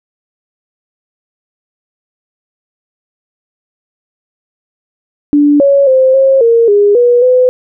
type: tone with pitch steps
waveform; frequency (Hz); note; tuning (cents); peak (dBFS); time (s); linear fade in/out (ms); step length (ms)
sine; 291.5 / 558 / 522 / 537 / 463.2 / 409.1 / 484.3 / 505; D4 / C#5 / C5 / C5 / A#4 / G#4 / B4 / B4; -13 / +11 / -4 / +45 / -11 / -26 / -34 / +39; -4; 5.33-7.49; 0; 270
effects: none